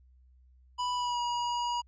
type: tone with pitch glide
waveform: square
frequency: 987.8 to 961.3 Hz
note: B5 to B5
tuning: 0 to -47 cents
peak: -30 dBFS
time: 0.78-1.82 s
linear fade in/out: 20 ms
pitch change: -47 cents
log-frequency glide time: 0.94-1.2 s
effects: added 63 Hz sine -57 dBFS peak until 1.87 s + resampled to 16000 Hz